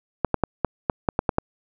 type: clicks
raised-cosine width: 1 ms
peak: -5 dBFS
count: 9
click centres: 0.247 / 0.343 / 0.437 / 0.647 / 0.898 / 1.088 / 1.191 / 1.292 / 1.384 s
effects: none